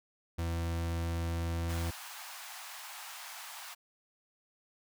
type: tone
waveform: 40% pulse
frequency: 83.9 Hz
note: E2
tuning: 31 cents sharp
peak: -31 dBFS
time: 0.38-1.91 s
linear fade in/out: 10 ms
type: high-pass noise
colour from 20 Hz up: pink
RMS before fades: -46 dBFS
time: 1.68-3.75 s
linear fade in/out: 20 ms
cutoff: 730 Hz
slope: 48 dB/octave
effects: none